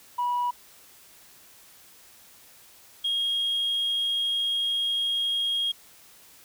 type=tone pair in turn; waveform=sine; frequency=975 / 3263 Hz; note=B5 / G#7; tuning=-23 / -31 cents; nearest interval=octave + major sixth; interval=2092 cents; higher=second; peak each=-22 dBFS; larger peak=neither; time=0.18-0.51 / 3.04-5.72 s; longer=second; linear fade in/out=10 ms; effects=tanh soft clip ceiling -21 dBFS + white hiss -53 dBFS RMS until 6.44 s